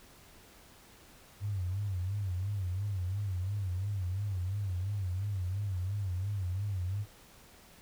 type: tone with vibrato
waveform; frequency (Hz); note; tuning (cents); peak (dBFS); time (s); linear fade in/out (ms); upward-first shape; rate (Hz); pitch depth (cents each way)
sine; 96; G2; -36; -31; 1.4-7.06; 50; sine; 2.9; 130
effects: pink hiss -57 dBFS RMS until 7.81 s